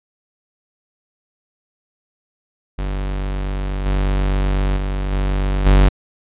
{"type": "tone with level steps", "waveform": "45% pulse", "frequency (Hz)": 48.16, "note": "G1", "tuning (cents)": -30, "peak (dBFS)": [-20, -15, -19, -16, -8], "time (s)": [2.78, 5.89], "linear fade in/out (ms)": 10, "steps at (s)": [3.85, 4.76, 5.11, 5.65], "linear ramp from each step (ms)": 20, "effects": ["resampled to 8000 Hz"]}